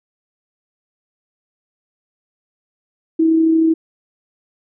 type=tone with amplitude modulation; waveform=sine; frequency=323.4 Hz; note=E4; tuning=33 cents flat; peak=-9 dBFS; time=3.19-3.74 s; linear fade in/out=10 ms; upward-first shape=sine; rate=33 Hz; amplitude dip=30%; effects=none